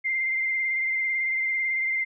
sine tone with vibrato, 2093 Hz, C7, in tune, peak -23 dBFS, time 0.04-2.05 s, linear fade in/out 20 ms, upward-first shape sine, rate 18 Hz, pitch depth 24 cents each way, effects none

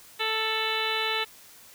harmonic tone with a mistuned harmonic, 441 Hz, A4, 4 cents sharp, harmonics 1 / 2 / 3 / 4 / 5 / 6 / 7 / 8 / 9, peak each -34 / -34 / -34 / -34 / -34 / -34 / -34 / -34 / -34 dBFS, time 0.19-1.25 s, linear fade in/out 20 ms, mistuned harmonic 7, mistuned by -47 cents, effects white hiss -51 dBFS RMS until 1.74 s

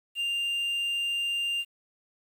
triangle tone with quantisation, 2794 Hz, F7, in tune, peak -25 dBFS, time 0.15-1.65 s, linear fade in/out 50 ms, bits 9, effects none

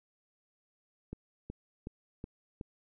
click train, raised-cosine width 3 ms, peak -27 dBFS, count 5, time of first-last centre 1.13-2.611 s, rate 2.7 Hz, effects none

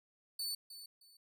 sawtooth tone with echo, 4494 Hz, C#8, 23 cents sharp, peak -34 dBFS, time 0.39-0.55 s, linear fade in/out 5 ms, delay 310 ms, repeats 2, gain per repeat -12 dB, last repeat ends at 1.17 s, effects none

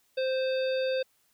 harmonic tone with a mistuned harmonic, 522 Hz, C5, 4 cents flat, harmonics 1 / 3 / 5 / 7 / 9, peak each -26 / -40 / -40 / -41 / -44 dBFS, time 0.17-1.03 s, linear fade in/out 10 ms, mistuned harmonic 9, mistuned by -20 cents, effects white hiss -69 dBFS RMS until 1.33 s

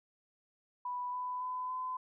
sine tone with pitch steps, 987.8 / 997.5 / 1007.4 / 1017.3 Hz, B5 / B5 / B5 / C6, 0 / +17 / +34 / -49 cents, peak -35 dBFS, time 0.85-1.97 s, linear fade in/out 5 ms, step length 280 ms, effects none

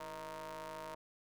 sawtooth ring-modulated tone, 151 Hz, D3, 48 cents sharp, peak -37 dBFS, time 0-0.95 s, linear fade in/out 5 ms, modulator 782 Hz, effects none

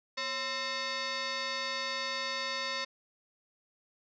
sine tone with frequency modulation, 1336 Hz, E6, 23 cents sharp, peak -32 dBFS, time 0.17-2.85 s, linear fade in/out 10 ms, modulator 790 Hz, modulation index 4.9, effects none

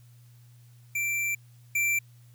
square tone pair in turn, 2349 / 2349 Hz, D7 / D7, 0 / 0 cents, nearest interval unison, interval 0 cents, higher neither, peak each -27 / -24 dBFS, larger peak second, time 0.95-1.35 / 1.75-1.99 s, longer first, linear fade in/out 5 ms, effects added 120 Hz sine -51 dBFS peak until 2.34 s + white hiss -65 dBFS RMS until 2.34 s

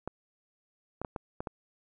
clicks, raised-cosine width 1 ms, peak -21 dBFS, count 6, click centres 0.076 / 1.016 / 1.048 / 1.162 / 1.405 / 1.472 s, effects none

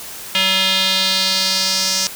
square tone with band-pass filter sweep, 190 Hz, F#3, 46 cents sharp, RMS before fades -17 dBFS, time 0.35-2.07 s, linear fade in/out 0 ms, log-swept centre 3100 to 5700 Hz, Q 3.1, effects white hiss -32 dBFS RMS until 2.15 s

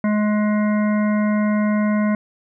harmonic tone, 210.6 Hz, G#3, 24 cents sharp, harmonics 1 / 3 / 5 / 7 / 9 / 10, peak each -16 / -26 / -30 / -33 / -35 / -36 dBFS, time 0.04-2.15 s, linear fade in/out 2 ms, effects none

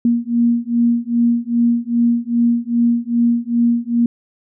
sine beating tone pair, 234.9 / 237.4 Hz, A#3 / A#3, +13 / +32 cents, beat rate 2.5 Hz, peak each -16 / -16 dBFS, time 0.05-4.06 s, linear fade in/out 2 ms, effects none

